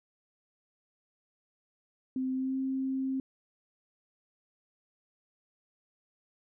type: tone with pitch glide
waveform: sine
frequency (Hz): 260 to 265.2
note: C4 to C4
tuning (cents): -11 to +23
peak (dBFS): -29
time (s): 2.16-3.2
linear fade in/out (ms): 2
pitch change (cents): +34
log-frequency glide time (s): 2.33-2.57
effects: none